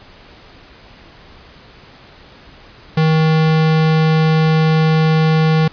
square tone, 158.3 Hz, D#3, 30 cents sharp, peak -11 dBFS, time 2.97-5.68 s, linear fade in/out 5 ms, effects pink hiss -42 dBFS RMS until 5.72 s + resampled to 11025 Hz

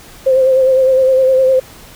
sine tone with vibrato, 523.3 Hz, C5, in tune, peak -7 dBFS, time 0.26-1.6 s, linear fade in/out 10 ms, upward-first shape sine, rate 9.8 Hz, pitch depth 32 cents each way, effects pink hiss -38 dBFS RMS until 1.95 s

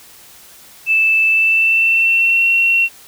sine tone with pitch glide, 2637 to 2725 Hz, E7 to F7, 0 to -43 cents, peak -10 dBFS, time 0.86-2.89 s, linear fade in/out 50 ms, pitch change +57 cents, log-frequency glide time 1.28-2.47 s, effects white hiss -42 dBFS RMS until 3.07 s

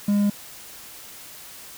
triangle tone, 204.1 Hz, G#3, 30 cents flat, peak -15 dBFS, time 0.08-0.3 s, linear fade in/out 5 ms, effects white hiss -42 dBFS RMS until 1.77 s

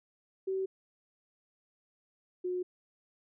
sine tone pair in turn, 381.9 / 362.4 Hz, G4 / F#4, -45 / -36 cents, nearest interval minor second, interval 91 cents, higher first, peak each -30 / -31 dBFS, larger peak first, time 0.47-0.66 / 2.44-2.63 s, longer neither, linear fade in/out 10 ms, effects none

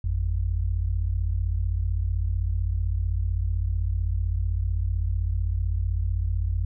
sine tone pair together, 51.58 / 87.31 Hz, G#1 / F2, -11 / 0 cents, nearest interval major sixth, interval 911 cents, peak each -25 dBFS, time 0.04-6.65 s, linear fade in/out 5 ms, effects none

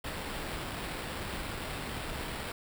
pink noise with sample-and-hold, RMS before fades -38 dBFS, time 0.04-2.52 s, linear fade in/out 5 ms, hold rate 6300 Hz, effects none

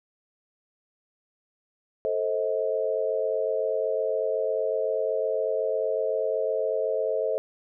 sine chord, A diminished, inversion none, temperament just, 440 / 528 / 633.6 Hz, A4 / C5 / Eb5, 0 / +16 / +31 cents, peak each -28 dBFS, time 2.05-7.38 s, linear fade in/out 0 ms, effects none

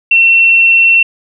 sine tone, 2709 Hz, E7, 47 cents sharp, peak -4 dBFS, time 0.11-1.03 s, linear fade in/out 5 ms, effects none

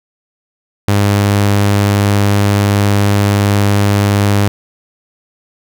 sawtooth tone, 101.4 Hz, G#2, 41 cents flat, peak -5 dBFS, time 0.88-4.48 s, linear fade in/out 0 ms, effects none

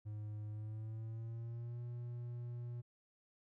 triangle tone with pitch glide, 105.9 to 120.25 Hz, G#2 to B2, +34 to -46 cents, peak -40 dBFS, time 0.05-2.82 s, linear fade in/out 20 ms, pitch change +220 cents, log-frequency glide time 0.49-1.81 s, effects none

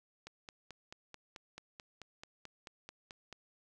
click train, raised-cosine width 0.2 ms, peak -30 dBFS, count 15, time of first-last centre 0.27-3.327 s, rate 4.58 Hz, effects none

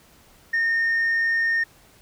sine tone, 1831 Hz, A#6, 32 cents flat, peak -17 dBFS, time 0.53-1.64 s, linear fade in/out 10 ms, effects tanh soft clip ceiling -17 dBFS + pink hiss -54 dBFS RMS until 2.01 s

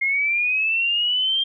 sine linear sweep, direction up, 2126 to 3200 Hz, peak -18 dBFS, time 0.01-1.44 s, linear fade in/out 10 ms, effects none

